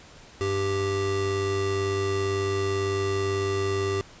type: tone pair together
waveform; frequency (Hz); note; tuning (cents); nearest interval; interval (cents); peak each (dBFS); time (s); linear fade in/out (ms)
square; 98 / 392; G2 / G4; 0 / 0; 2 octaves; 2400; -30 / -26; 0.41-4.01; 0
effects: pink hiss -49 dBFS RMS until 4.2 s + resampled to 16000 Hz